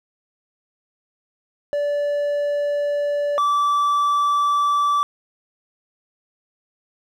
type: tone pair in turn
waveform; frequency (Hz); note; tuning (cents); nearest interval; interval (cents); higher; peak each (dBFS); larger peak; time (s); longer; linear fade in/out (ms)
triangle; 580 / 1160; D5 / D6; -22 / -22; octave; 1200; second; -17 / -14; second; 1.73-3.38 / 3.38-5.03; neither; 0
effects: none